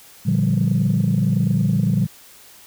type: chord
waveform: sine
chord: G minor seventh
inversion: first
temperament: equal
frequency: 116.54 / 146.83 / 174.61 / 196 Hz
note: Bb2 / D3 / F3 / G3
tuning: 0 / 0 / 0 / 0 cents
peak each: -20 dBFS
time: 0.25-2.07 s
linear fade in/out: 20 ms
effects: tanh soft clip ceiling -9 dBFS + white hiss -46 dBFS RMS until 2.66 s